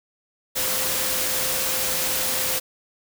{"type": "tone in noise", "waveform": "sine", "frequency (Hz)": 519, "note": "C5", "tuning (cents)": -14, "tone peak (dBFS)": -35, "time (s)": [0.55, 2.6], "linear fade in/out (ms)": 20, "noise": "white", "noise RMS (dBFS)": -24, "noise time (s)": [0.55, 2.6], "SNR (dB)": -14, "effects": []}